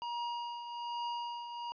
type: tone with tremolo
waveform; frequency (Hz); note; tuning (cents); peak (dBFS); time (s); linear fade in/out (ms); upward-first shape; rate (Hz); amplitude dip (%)
square; 950; A#5; +33; -35; 0.02-1.72; 0; triangle; 1.2; 60
effects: resampled to 11025 Hz + 12-bit